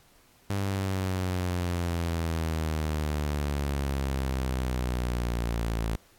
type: exponential sweep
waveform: sawtooth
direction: down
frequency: 100 to 55 Hz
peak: -23 dBFS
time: 0.5-5.96 s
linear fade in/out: 0 ms
effects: pink hiss -60 dBFS RMS until 6.18 s + AAC 64 kbps